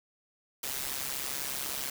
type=noise with amplitude modulation; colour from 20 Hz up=white; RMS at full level=-32 dBFS; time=0.63-1.9 s; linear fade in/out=5 ms; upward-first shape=sine; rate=136 Hz; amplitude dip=75%; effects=none